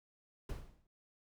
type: noise with exponential decay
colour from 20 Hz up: brown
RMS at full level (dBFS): -37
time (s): 0.49-0.87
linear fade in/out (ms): 5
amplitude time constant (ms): 82
effects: none